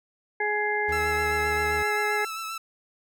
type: harmonic tone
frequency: 418.8 Hz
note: G#4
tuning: 15 cents sharp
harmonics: 1 / 2 / 4 / 5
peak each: -29 / -29 / -29 / -29 dBFS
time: 0.4-2.25 s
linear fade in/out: 5 ms
type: tone with pitch glide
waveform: 40% pulse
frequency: 79.1 to 78.06 Hz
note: D#2 to D#2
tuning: +29 to +6 cents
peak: -33 dBFS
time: 0.88-1.83 s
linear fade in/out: 10 ms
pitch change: -23 cents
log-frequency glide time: 1.07-1.68 s
type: tone with vibrato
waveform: sawtooth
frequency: 1318.5 Hz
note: E6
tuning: in tune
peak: -28 dBFS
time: 0.92-2.58 s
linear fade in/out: 5 ms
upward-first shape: sine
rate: 7.6 Hz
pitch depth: 26 cents each way
effects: none